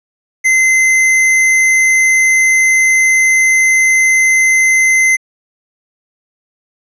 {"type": "tone", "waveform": "square", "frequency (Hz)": 2063, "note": "C7", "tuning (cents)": -25, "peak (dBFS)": -8, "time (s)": [0.44, 5.17], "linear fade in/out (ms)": 20, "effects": ["low-pass 10000 Hz 12 dB/octave"]}